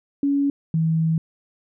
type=tone pair in turn; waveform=sine; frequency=281.4 / 161.55 Hz; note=C#4 / E3; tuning=+26 / -35 cents; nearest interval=minor seventh; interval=961 cents; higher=first; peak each=-17 dBFS; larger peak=neither; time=0.23-0.5 / 0.74-1.18 s; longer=second; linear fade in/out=2 ms; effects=none